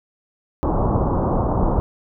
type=low-pass noise; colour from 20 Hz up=pink; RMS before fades=-19 dBFS; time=0.63-1.8 s; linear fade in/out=0 ms; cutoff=1100 Hz; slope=48 dB/octave; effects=none